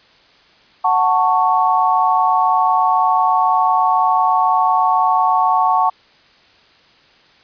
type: chord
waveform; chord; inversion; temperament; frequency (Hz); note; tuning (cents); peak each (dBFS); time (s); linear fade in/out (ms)
sine; F# minor; none; just; 740 / 888 / 1110; F#5 / A5 / C#6; 0 / +16 / +2; -16; 0.84-5.9; 10
effects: white hiss -50 dBFS RMS until 7.43 s + resampled to 11025 Hz